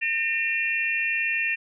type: tone cluster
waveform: sine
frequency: 1822 / 2401 / 2716 Hz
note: A#6 / D7 / F7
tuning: -40 / +38 / -49 cents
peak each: -27 dBFS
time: 0.01-1.56 s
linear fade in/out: 20 ms
effects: none